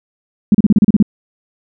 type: tone bursts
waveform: sine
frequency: 207.7 Hz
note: G#3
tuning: in tune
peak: -4 dBFS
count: 9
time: 0.52-1.026 s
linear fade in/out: 2 ms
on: 26 ms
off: 34 ms
effects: none